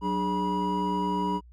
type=tone cluster; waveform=triangle; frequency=186.8 / 296.3 / 412.4 / 970 Hz; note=F#3 / D4 / G#4 / B5; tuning=+17 / +15 / -12 / -31 cents; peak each=-28 / -31 / -33 / -26 dBFS; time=0.01-1.41 s; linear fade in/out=50 ms; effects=added 60 Hz sine -48 dBFS peak until 1.52 s